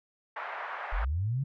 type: band-pass noise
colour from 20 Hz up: white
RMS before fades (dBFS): -38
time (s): 0.36-1.05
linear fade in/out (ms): 5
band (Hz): 650 to 1700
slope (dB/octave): 24
type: linear sweep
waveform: sine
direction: up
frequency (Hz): 34.24 to 143.3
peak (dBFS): -27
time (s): 0.92-1.44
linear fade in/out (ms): 10
effects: none